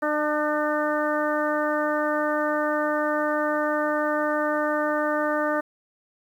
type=harmonic tone with a mistuned harmonic; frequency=301 Hz; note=D4; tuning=43 cents sharp; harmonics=1 / 2 / 3 / 4 / 5 / 6; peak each=-28 / -25 / -32 / -29 / -31 / -33 dBFS; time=0.02-5.61 s; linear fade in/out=10 ms; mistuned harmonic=3; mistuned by=-17 cents; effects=9-bit